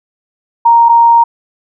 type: tone pair in turn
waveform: sine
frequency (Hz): 932.3 / 932.3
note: A#5 / A#5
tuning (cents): 0 / 0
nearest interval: unison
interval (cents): 0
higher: neither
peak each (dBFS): -3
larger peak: neither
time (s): 0.65-0.89 / 0.89-1.24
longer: second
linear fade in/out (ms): 10
effects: none